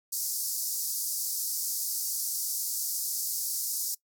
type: band-pass noise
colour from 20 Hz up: white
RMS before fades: -32 dBFS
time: 0.12-3.95 s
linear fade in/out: 10 ms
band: 4800 to 16000 Hz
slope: 48 dB/octave
effects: noise-tail reverb RT60 0.1 s tail -21 dB re dry